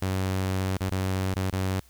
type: tone with dropouts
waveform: sawtooth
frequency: 94.5 Hz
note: F#2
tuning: 37 cents sharp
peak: -21 dBFS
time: 0.02-1.8 s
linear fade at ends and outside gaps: 5 ms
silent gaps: 0.771-0.806 / 0.896-0.914 / 1.341-1.359 / 1.503-1.526 s
effects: added 60 Hz sine -56 dBFS peak until 1.89 s + white hiss -59 dBFS RMS until 1.89 s